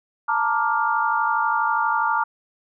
sine chord, Bb major seventh, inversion third, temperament equal with one note detuned, 880 / 932.3 / 1174.7 / 1405.8 Hz, A5 / Bb5 / D6 / F6, 0 / 0 / 0 / +11 cents, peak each -24 dBFS, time 0.28-2.24 s, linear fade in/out 10 ms, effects none

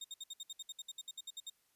30% pulse tone bursts, 3688 Hz, A#7, 19 cents flat, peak -40 dBFS, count 16, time 0.01-1.499 s, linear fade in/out 5 ms, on 34 ms, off 63 ms, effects white hiss -75 dBFS RMS until 1.75 s + resampled to 32000 Hz

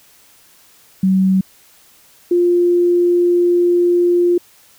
sine tone pair in turn, 189.4 / 350.6 Hz, F#3 / F4, +41 / +7 cents, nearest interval major seventh, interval 1066 cents, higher second, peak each -10 dBFS, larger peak neither, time 1.03-1.41 / 2.31-4.38 s, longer second, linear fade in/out 5 ms, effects white hiss -49 dBFS RMS until 4.78 s

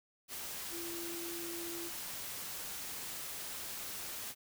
sine tone in noise, 340 Hz, F4, 46 cents flat, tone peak -43 dBFS, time 0.7-1.91 s, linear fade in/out 50 ms, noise white, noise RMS -43 dBFS, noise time 0.28-4.35 s, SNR -3 dB, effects none

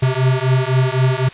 square beating tone pair, 127.8 / 131.7 Hz, C3 / C3, -40 / +12 cents, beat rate 3.9 Hz, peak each -17 dBFS, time 0.02-1.29 s, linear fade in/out 10 ms, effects white hiss -38 dBFS RMS until 1.33 s + resampled to 8000 Hz

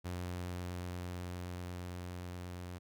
sawtooth tone with level ramp, 89.2 Hz, F2, 37 cents sharp, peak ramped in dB -34 to -39 dBFS, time 0.04-2.79 s, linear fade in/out 20 ms, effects none

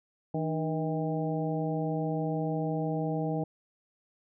harmonic tone with a mistuned harmonic, 159.4 Hz, D#3, 42 cents sharp, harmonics 1 / 2 / 3 / 4 / 5, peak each -31 / -34 / -36 / -37 / -38 dBFS, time 0.34-3.44 s, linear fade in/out 5 ms, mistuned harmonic 2, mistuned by -75 cents, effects none

